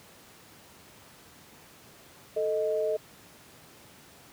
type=tone pair together; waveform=sine; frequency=440 / 622.3 Hz; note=A4 / D#5; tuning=0 / 0 cents; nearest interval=tritone; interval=600 cents; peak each=-28 dBFS; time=2.36-2.97 s; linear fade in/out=10 ms; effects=pink hiss -53 dBFS RMS until 4.32 s + high-pass 100 Hz 12 dB/octave